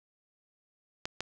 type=clicks; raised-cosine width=0.2 ms; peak=-16 dBFS; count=2; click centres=1.055 / 1.206 s; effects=none